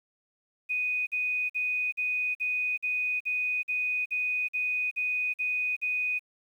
sine tone bursts, 2489 Hz, D#7, in tune, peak -26 dBFS, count 13, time 0.69-6.194 s, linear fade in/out 20 ms, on 380 ms, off 47 ms, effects 10-bit

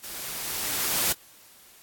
white noise with level ramp, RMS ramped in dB -38 to -23 dBFS, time 0.03-1.13 s, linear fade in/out 10 ms, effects white hiss -53 dBFS RMS until 1.82 s + AAC 64 kbps

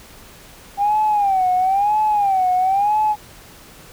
sine tone with vibrato, 792 Hz, G5, 18 cents sharp, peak -13 dBFS, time 0.77-3.16 s, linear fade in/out 50 ms, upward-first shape sine, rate 1 Hz, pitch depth 140 cents each way, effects tanh soft clip ceiling -9 dBFS + pink hiss -43 dBFS RMS until 3.92 s

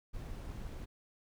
brown noise, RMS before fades -43 dBFS, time 0.13-0.86 s, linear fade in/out 20 ms, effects none

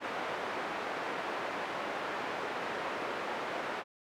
pink band-pass noise, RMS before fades -37 dBFS, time 0-3.84 s, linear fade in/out 50 ms, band 440 to 1900 Hz, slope 12 dB/octave, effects none

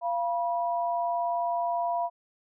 sine tone pair together, 690 / 971.3 Hz, F5 / B5, -21 / -29 cents, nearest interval tritone, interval 592 cents, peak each -27 / -30 dBFS, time 0.01-2.1 s, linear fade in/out 50 ms, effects none

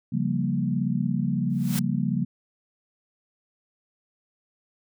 sine chord, G half-diminished seventh, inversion second, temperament equal, 138.59 / 174.61 / 196 / 233.1 Hz, Db3 / F3 / G3 / Bb3, 0 / 0 / 0 / 0 cents, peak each -28 dBFS, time 0.12-2.25 s, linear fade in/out 10 ms
white noise with exponential growth, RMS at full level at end -28 dBFS, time 1.5-1.79 s, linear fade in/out 0 ms, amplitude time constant 62 ms
effects none

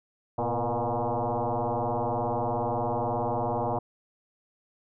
sine tone with frequency modulation, 110.6 Hz, A2, 9 cents sharp, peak -25 dBFS, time 0.38-3.79 s, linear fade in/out 5 ms, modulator 119 Hz, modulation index 7.5, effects none

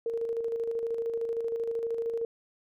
sine tone with tremolo, 460.8 Hz, A#4, 20 cents flat, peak -27 dBFS, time 0.06-2.25 s, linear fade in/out 2 ms, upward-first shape square, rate 13 Hz, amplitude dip 40%, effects none

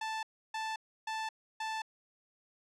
sawtooth tone bursts, 880 Hz, A5, in tune, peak -31 dBFS, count 4, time 0.01-1.82 s, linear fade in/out 5 ms, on 220 ms, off 310 ms, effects low-pass 6000 Hz 12 dB/octave

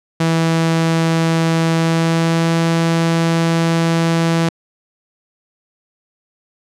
sawtooth tone with pitch glide, 163.9 to 165.71 Hz, E3 to E3, -10 to +9 cents, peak -9 dBFS, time 0.2-4.49 s, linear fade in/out 5 ms, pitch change +19 cents, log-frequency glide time 1.73-2.55 s, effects low-pass 8000 Hz 12 dB/octave

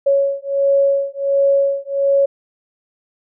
sine beating tone pair, 554.4 / 555.8 Hz, C#5 / C#5, 0 / +4 cents, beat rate 1.4 Hz, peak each -16 dBFS, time 0.06-2.26 s, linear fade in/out 10 ms, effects none

